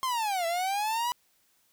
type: linear two-way sweep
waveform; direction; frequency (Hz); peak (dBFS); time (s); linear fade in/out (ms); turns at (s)
45% pulse; down then up; 1067 to 659.3 to 989; -27; 0.03-1.12; 0; 0.46
effects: white hiss -68 dBFS RMS until 1.72 s